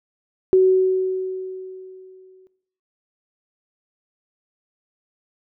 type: tone with exponential decay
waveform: sine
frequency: 374.8 Hz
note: F#4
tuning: 22 cents sharp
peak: -9 dBFS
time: 0.53-2.47 s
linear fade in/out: 0 ms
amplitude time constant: 420 ms
effects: noise-tail reverb RT60 0.7 s tail -18 dB re dry